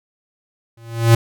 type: tone with exponential growth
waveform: square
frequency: 115.3 Hz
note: A#2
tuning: 19 cents flat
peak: -6 dBFS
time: 0.77-1.15 s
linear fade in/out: 5 ms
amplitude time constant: 81 ms
effects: none